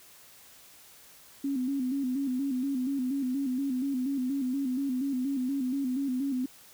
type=tone with vibrato; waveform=sine; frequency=265 Hz; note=C4; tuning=22 cents sharp; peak=-27 dBFS; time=1.44-6.46 s; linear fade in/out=5 ms; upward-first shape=square; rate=4.2 Hz; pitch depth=81 cents each way; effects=white hiss -54 dBFS RMS until 6.73 s